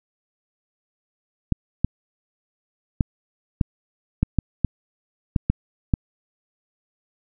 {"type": "clicks", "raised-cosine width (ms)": 5, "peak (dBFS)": -5, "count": 10, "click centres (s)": [1.523, 1.846, 3.008, 3.612, 4.23, 4.387, 4.647, 5.362, 5.5, 5.938], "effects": []}